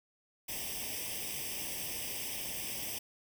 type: noise with comb filter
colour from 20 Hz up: white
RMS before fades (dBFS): -39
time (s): 0.48-2.99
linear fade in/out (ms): 10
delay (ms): 0.36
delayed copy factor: +0.95
effects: none